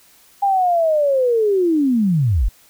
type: linear sweep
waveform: sine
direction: down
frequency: 810 to 36.51 Hz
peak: -13 dBFS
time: 0.42-2.49 s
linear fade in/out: 10 ms
effects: white hiss -51 dBFS RMS until 2.69 s